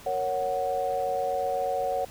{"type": "chord", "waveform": "sine", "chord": "F# major", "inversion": "first", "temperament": "equal", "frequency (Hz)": [466.2, 554.4, 740], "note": ["A#4", "C#5", "F#5"], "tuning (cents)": [0, 0, 0], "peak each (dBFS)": [-33, -29, -28], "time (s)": [0.06, 2.05], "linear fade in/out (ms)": 5, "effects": ["pink hiss -48 dBFS RMS until 2.1 s"]}